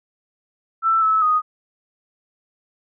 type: tone with pitch steps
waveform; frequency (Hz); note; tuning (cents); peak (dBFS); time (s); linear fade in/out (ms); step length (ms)
sine; 1330 / 1301 / 1244; E6 / E6 / D#6; +15 / -23 / -1; -14; 0.82-1.42; 50; 200
effects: none